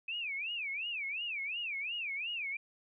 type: tone with vibrato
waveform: sine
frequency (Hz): 2500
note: D#7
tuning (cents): +8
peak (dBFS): -35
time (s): 0.08-2.57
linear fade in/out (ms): 5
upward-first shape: sine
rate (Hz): 2.8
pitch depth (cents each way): 250
effects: none